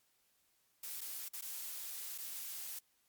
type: noise with dropouts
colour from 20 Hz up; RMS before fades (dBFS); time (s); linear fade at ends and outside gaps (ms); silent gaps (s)
blue; -44; 0.83-2.79; 5; 1.009-1.013 / 1.284-1.333 / 1.411-1.421 / 2.179-2.183
effects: white hiss -75 dBFS RMS until 3.08 s + MP3 96 kbps